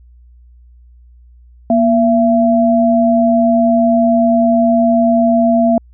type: tone pair together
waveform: sine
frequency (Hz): 237.5 / 673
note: A#3 / E5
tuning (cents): +33 / +36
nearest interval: octave + tritone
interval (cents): 1803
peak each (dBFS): -11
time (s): 1.7-5.78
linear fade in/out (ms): 2
effects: added 60 Hz sine -40 dBFS peak until 5.93 s